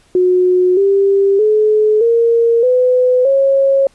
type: tone with pitch steps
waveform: sine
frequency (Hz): 364.1 / 394.8 / 428 / 464.1 / 503.2 / 545.5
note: F#4 / G4 / A4 / A#4 / B4 / C#5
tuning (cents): -28 / +12 / -48 / -8 / +32 / -28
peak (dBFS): -8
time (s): 0.15-3.87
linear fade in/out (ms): 2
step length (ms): 620
effects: pink hiss -52 dBFS RMS until 3.94 s + resampled to 24000 Hz